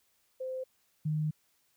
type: tone pair in turn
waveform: sine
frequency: 518 / 153.59 Hz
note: C5 / D#3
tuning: -17 / -22 cents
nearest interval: octave + major sixth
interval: 2105 cents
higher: first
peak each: -34 / -28 dBFS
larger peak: second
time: 0.4-0.64 / 1.05-1.31 s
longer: second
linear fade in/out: 10 ms
effects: white hiss -72 dBFS RMS until 1.76 s